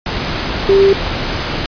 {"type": "tone in noise", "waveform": "sine", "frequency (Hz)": 392, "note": "G4", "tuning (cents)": 0, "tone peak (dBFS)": -6, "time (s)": [0.69, 0.93], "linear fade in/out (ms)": 2, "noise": "pink", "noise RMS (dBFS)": -19, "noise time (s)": [0.06, 1.66], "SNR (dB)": 10, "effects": ["resampled to 11025 Hz"]}